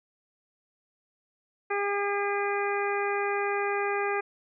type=harmonic tone; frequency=404.3 Hz; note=G#4; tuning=46 cents flat; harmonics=1 / 2 / 3 / 4 / 5 / 6; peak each=-29 / -32 / -34 / -35 / -36 / -37 dBFS; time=1.7-4.21 s; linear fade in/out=10 ms; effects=none